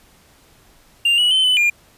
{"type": "tone with pitch steps", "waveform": "triangle", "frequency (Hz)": [2792, 2931, 3068, 3009, 2407], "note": ["F7", "F#7", "G7", "F#7", "D7"], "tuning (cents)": [-1, -17, -38, 28, 42], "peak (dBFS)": -11, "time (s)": [1.05, 1.7], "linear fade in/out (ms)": 5, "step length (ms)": 130, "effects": ["pink hiss -52 dBFS RMS until 1.97 s", "resampled to 32000 Hz"]}